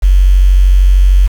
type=tone with quantisation; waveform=sine; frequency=46.56 Hz; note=F#1; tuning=12 cents sharp; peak=-3 dBFS; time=0.02-1.28 s; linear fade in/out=20 ms; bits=5; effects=none